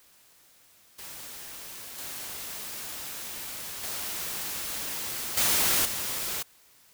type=noise with level steps; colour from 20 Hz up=white; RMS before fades=-42 / -38 / -34 / -24 / -32 dBFS; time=0.98-6.43 s; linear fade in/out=10 ms; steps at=1.98 / 3.83 / 5.37 / 5.85 s; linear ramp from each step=5 ms; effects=white hiss -59 dBFS RMS until 6.93 s